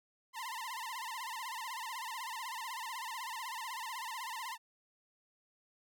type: tone with vibrato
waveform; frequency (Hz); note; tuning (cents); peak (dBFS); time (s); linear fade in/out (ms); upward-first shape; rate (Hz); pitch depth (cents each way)
sawtooth; 966; B5; -39; -36; 0.33-4.58; 50; sine; 16; 160
effects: none